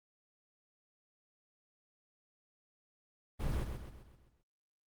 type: noise with echo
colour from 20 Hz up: brown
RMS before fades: -35 dBFS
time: 3.39-3.65 s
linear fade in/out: 20 ms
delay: 130 ms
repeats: 6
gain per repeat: -6 dB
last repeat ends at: 4.43 s
effects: Opus 32 kbps